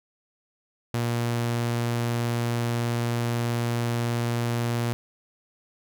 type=tone; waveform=sawtooth; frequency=118.4 Hz; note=A#2; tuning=27 cents sharp; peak=-20 dBFS; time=0.94-4.93 s; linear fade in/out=0 ms; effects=none